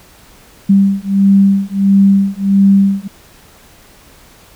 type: beating tone pair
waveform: sine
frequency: 196 / 197.5 Hz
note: G3 / G3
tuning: 0 / +13 cents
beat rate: 1.5 Hz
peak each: -10 dBFS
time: 0.69-3.08 s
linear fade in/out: 10 ms
effects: pink hiss -43 dBFS RMS until 4.55 s